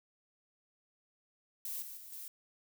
violet noise with level steps, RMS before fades -40 / -47 / -51 / -46 dBFS, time 1.65-2.28 s, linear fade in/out 2 ms, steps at 1.82 / 1.97 / 2.12 s, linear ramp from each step 2 ms, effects none

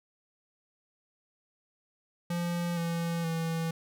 square tone with pitch steps, 172.8 / 168.46 / 164.24 Hz, F3 / E3 / E3, -18 / +38 / -6 cents, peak -30 dBFS, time 2.3-3.71 s, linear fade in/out 5 ms, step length 470 ms, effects none

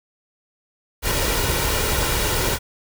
pink noise with comb filter, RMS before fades -21 dBFS, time 1.02-2.59 s, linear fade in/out 50 ms, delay 2.1 ms, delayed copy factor +0.5, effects none

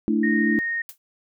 sine chord, A suspended fourth, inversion none, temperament equal, 220 / 293.7 / 329.6 Hz, A3 / D4 / E4, 0 / 0 / 0 cents, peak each -21 / -24 / -24 dBFS, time 0.08-0.59 s, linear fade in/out 0 ms
sine tone, 1854 Hz, A#6, 10 cents flat, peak -23 dBFS, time 0.23-0.82 s, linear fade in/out 5 ms
blue noise with exponential decay, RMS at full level -34 dBFS, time 0.89-0.98 s, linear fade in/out 1 ms, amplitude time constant 19 ms
effects none

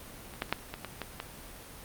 clicks, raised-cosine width 0.3 ms, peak -28 / -14 / -30 / -10 / -20 / -21 / -18 / -19 dBFS, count 8, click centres 0.338 / 0.421 / 0.494 / 0.526 / 0.74 / 0.847 / 1.017 / 1.201 s, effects pink hiss -47 dBFS RMS until 1.84 s + Opus 32 kbps

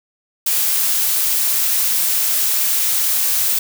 blue noise, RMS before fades -17 dBFS, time 0.46-3.59 s, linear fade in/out 5 ms, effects none

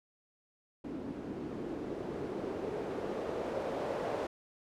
blue noise with low-pass filter sweep, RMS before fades -38 dBFS, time 0.84-4.27 s, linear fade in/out 5 ms, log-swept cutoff 270 to 580 Hz, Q 2.1, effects none

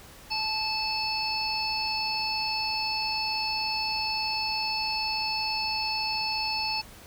harmonic tone with a mistuned harmonic, 873 Hz, A5, 14 cents flat, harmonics 1 / 3 / 5 / 6, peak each -32 / -33 / -31 / -33 dBFS, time 0.3-6.82 s, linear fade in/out 20 ms, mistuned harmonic 5, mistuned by +20 cents, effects added 50 Hz sine -54 dBFS peak until 7.06 s + pink hiss -49 dBFS RMS until 7.06 s

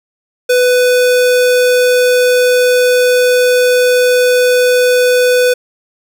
square tone, 497.7 Hz, B4, 13 cents sharp, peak -8 dBFS, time 0.49-5.54 s, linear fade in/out 10 ms, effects none

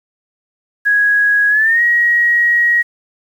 sine tone with pitch glide, 1661.2 to 1897.2 Hz, G#6 to A#6, 0 to +30 cents, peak -9 dBFS, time 0.85-2.83 s, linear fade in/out 20 ms, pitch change +230 cents, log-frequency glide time 1.49-1.82 s, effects 7-bit

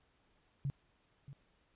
sine tone with echo, 138.59 Hz, C#3, in tune, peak -33 dBFS, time 0.65-0.7 s, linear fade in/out 0 ms, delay 630 ms, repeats 1, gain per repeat -14 dB, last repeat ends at 1.33 s, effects pink hiss -73 dBFS RMS until 1.75 s + resampled to 8000 Hz

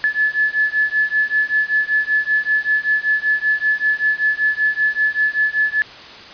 sine beating tone pair, 1722 / 1727.2 Hz, A6 / A6, -38 / -33 cents, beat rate 5.2 Hz, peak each -18 dBFS, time 0.04-5.82 s, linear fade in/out 0 ms, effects white hiss -37 dBFS RMS until 6.33 s + resampled to 11025 Hz

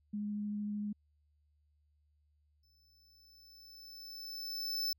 sine tone with vibrato, 207.7 Hz, G#3, in tune, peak -35 dBFS, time 0.13-0.93 s, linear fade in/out 10 ms, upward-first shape sine, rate 13 Hz, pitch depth 8 cents each way
square tone with exponential growth, 5274 Hz, E8, in tune, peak -32 dBFS, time 2.63-4.93 s, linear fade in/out 5 ms, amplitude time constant 500 ms
effects added 74 Hz sine -70 dBFS peak until 4.98 s

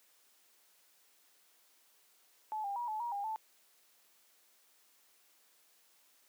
sine tone with pitch steps, 863 / 800 / 959 / 863 / 950 / 806 / 877 Hz, A5 / G5 / A#5 / A5 / A#5 / G5 / A5, -34 / +35 / +49 / -34 / +33 / +48 / -6 cents, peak -35 dBFS, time 2.52-3.36 s, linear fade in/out 0 ms, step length 120 ms, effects white hiss -68 dBFS RMS until 6.28 s + high-pass 300 Hz 12 dB/octave

